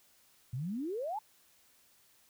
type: exponential sweep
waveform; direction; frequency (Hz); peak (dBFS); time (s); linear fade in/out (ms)
sine; up; 115.7 to 900; -34; 0.53-1.19; 5
effects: white hiss -66 dBFS RMS until 2.29 s